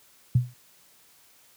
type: tone with exponential decay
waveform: sine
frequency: 123.47 Hz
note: B2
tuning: in tune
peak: -13 dBFS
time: 0.35-0.54 s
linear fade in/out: 5 ms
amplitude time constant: 40 ms
effects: white hiss -58 dBFS RMS until 1.56 s + high-pass 60 Hz 12 dB/octave